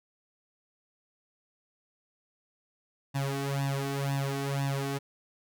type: tone with flanger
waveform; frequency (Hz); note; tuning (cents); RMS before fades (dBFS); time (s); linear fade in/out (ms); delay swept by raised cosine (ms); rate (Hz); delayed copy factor
sawtooth; 138.5; C#3; -1; -31; 3.14-4.99; 20; 1.1 to 2.7; 2; +0.95
effects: none